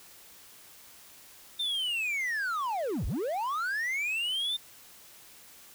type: linear two-way sweep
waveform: triangle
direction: down then up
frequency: 3638 to 34.65 to 3638 Hz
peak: -27 dBFS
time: 1.59-4.57 s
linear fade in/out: 10 ms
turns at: 3.06 s
effects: white hiss -53 dBFS RMS until 5.74 s